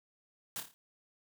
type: noise with echo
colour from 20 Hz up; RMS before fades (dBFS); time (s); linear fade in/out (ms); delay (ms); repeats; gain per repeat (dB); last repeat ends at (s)
white; -39; 0.56-0.6; 0; 28; 5; -6; 0.74
effects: none